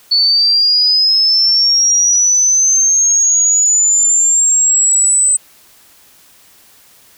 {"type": "linear sweep", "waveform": "sine", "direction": "up", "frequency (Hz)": [4435, 8100], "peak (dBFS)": -8, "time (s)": [0.11, 5.37], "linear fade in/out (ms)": 10, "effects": ["white hiss -46 dBFS RMS until 7.17 s"]}